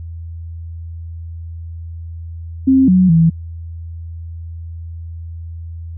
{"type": "tone with pitch steps", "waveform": "sine", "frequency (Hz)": [265.4, 184.4, 164.2], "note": ["C4", "F#3", "E3"], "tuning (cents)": [25, -6, -6], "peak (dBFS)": -7, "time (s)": [2.67, 3.3], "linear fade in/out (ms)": 10, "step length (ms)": 210, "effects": ["added 83 Hz sine -26 dBFS peak until 5.97 s"]}